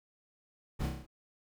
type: noise with echo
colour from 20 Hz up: brown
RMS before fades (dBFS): -34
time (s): 0.79-0.88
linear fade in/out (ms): 20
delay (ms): 31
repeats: 6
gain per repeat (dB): -3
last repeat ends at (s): 1.066
effects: none